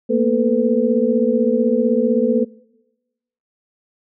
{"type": "tone cluster", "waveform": "sine", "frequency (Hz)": [224.8, 240.6, 442.9, 502], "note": ["A3", "B3", "A4", "B4"], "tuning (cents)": [37, -45, 11, 28], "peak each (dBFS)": -19, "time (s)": [0.09, 2.45], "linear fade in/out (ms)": 20, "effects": ["noise-tail reverb RT60 1.0 s tail -23 dB re dry"]}